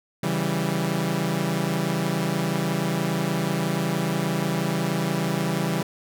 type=chord; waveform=sawtooth; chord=C# diminished; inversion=none; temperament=equal with one note detuned; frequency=138.59 / 164.81 / 195.32 Hz; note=C#3 / E3 / G3; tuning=0 / 0 / -6 cents; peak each=-25 / -22 / -23 dBFS; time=0.23-5.83 s; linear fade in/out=5 ms; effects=none